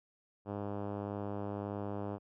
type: tone with low-pass filter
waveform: 5% pulse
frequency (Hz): 101.7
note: G#2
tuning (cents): -36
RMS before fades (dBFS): -39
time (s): 0.45-2.19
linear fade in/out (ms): 50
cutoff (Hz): 700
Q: 0.57
effects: none